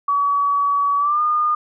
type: tone with pitch glide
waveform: sine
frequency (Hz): 1136 to 1217.5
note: C#6 to D#6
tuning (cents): +42 to -38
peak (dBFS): -15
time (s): 0.08-1.55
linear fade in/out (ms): 5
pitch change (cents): +120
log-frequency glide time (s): 0.98-1.21
effects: none